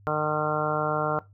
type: harmonic tone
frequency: 152.3 Hz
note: D#3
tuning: 37 cents flat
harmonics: 1 / 2 / 3 / 4 / 5 / 6 / 7 / 8 / 9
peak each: -32 / -36 / -30 / -30 / -32 / -36 / -33 / -36 / -30 dBFS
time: 0.07-1.19 s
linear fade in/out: 0 ms
effects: noise-tail reverb RT60 0.2 s tail -18 dB re dry + added 100 Hz sine -51 dBFS peak until 1.33 s